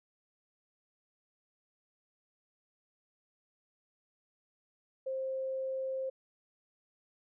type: tone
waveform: sine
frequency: 528 Hz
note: C5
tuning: 16 cents sharp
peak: -33 dBFS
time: 5.06-6.1 s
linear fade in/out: 10 ms
effects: none